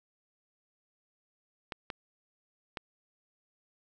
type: clicks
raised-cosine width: 0.3 ms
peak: -20 dBFS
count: 3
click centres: 1.722 / 1.902 / 2.772 s
effects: none